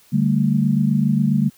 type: chord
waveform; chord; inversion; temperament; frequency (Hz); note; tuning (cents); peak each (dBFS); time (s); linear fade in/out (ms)
sine; D suspended fourth; none; equal with one note detuned; 146.83 / 196 / 223.5; D3 / G3 / A3; 0 / 0 / +27; -19; 0.12-1.5; 20
effects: white hiss -53 dBFS RMS until 1.57 s